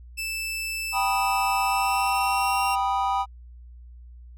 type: tone with pitch glide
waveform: sawtooth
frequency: 2640 to 2754 Hz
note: E7 to F7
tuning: +2 to -25 cents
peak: -25 dBFS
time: 0.17-2.76 s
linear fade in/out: 20 ms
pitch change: +73 cents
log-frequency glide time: 1.64-2.63 s
type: chord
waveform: triangle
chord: G augmented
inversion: none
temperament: equal with one note detuned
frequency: 784 / 979.8 / 1244.5 Hz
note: G5 / B5 / D#6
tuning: 0 / -14 / 0 cents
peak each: -23 / -24 / -27 dBFS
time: 0.92-3.26 s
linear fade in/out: 50 ms
effects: added 60 Hz sine -42 dBFS peak until 4.37 s